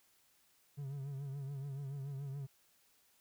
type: tone with vibrato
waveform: triangle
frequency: 138.59 Hz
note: C#3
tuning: in tune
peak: -38 dBFS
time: 0.77-2.47 s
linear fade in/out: 20 ms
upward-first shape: triangle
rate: 7 Hz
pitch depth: 85 cents each way
effects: white hiss -71 dBFS RMS until 3.2 s